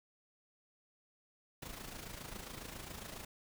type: noise with amplitude modulation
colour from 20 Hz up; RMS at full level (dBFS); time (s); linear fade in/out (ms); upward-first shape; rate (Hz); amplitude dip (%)
pink; -45; 1.62-3.25; 5; sine; 27.3; 60
effects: none